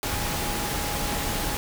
sine tone in noise, 829 Hz, G#5, 3 cents flat, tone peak -36 dBFS, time 0.03-1.57 s, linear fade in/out 0 ms, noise pink, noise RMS -28 dBFS, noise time 0.03-1.57 s, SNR -11 dB, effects none

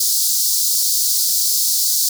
pink high-pass noise, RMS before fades -17 dBFS, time 0-2.09 s, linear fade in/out 5 ms, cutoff 4300 Hz, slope 48 dB/octave, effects none

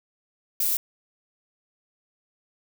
violet noise, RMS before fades -24 dBFS, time 0.6-0.77 s, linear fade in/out 2 ms, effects none

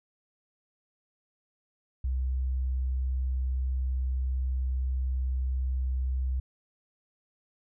sine tone, 64.4 Hz, C2, 27 cents flat, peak -26 dBFS, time 2.04-6.4 s, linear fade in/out 5 ms, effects none

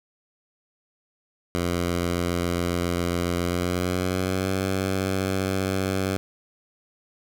10% pulse tone with pitch glide, 87.31 to 95.21 Hz, F2 to G2, 0 to -50 cents, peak -15 dBFS, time 1.55-6.17 s, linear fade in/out 0 ms, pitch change +150 cents, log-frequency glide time 3.39-4.55 s, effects none

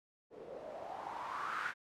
blue noise with low-pass filter sweep, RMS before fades -43 dBFS, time 0.3-1.74 s, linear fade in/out 50 ms, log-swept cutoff 420 to 1600 Hz, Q 4.9, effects none

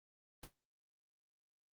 pink noise with exponential decay, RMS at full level -45 dBFS, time 0.43-0.53 s, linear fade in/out 5 ms, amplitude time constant 21 ms, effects noise-tail reverb RT60 0.5 s tail -26 dB re dry + Opus 24 kbps

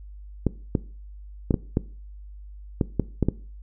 clicks, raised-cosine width 3 ms, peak -7 dBFS, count 9, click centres 0.467 / 0.752 / 1.508 / 1.542 / 1.771 / 2.812 / 2.997 / 3.227 / 3.286 s, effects noise-tail reverb RT60 0.4 s tail -19 dB re dry + added 50 Hz sine -39 dBFS peak until 3.62 s

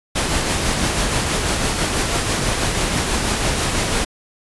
pink noise with tremolo, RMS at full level -18 dBFS, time 0.15-4.05 s, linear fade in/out 10 ms, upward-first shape triangle, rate 6.1 Hz, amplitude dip 35%, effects resampled to 24000 Hz

